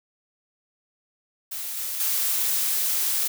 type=noise with level steps; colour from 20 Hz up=blue; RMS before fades=-32 / -30 / -24 dBFS; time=1.51-3.28 s; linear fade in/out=10 ms; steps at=1.77 / 2 s; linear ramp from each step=2 ms; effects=none